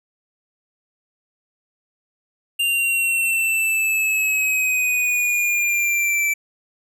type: exponential sweep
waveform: square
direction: down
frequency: 2794 to 2320 Hz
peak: -18 dBFS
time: 2.59-6.34 s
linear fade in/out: 10 ms
effects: none